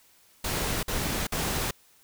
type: noise bursts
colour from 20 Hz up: pink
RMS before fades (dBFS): -29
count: 3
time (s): 0.44-1.71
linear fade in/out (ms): 5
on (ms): 390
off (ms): 50
effects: white hiss -60 dBFS RMS until 2.03 s